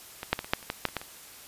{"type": "clicks", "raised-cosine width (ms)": 0.3, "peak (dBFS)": [-18, -6, -15, -24, -6, -29, -13, -8, -27, -13, -24], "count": 11, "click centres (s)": [0.231, 0.33, 0.391, 0.445, 0.535, 0.628, 0.701, 0.853, 0.887, 0.967, 1.015], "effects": ["white hiss -48 dBFS RMS until 1.47 s", "resampled to 32000 Hz"]}